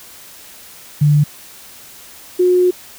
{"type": "tone pair in turn", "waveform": "sine", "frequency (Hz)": [147.6, 361.5], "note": ["D3", "F#4"], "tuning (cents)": [9, -40], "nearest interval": "octave + major third", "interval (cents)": 1551, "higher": "second", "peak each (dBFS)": [-8, -9], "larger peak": "first", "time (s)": [[1.01, 1.24], [2.39, 2.71]], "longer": "second", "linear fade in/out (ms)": 10, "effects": ["white hiss -39 dBFS RMS until 2.98 s"]}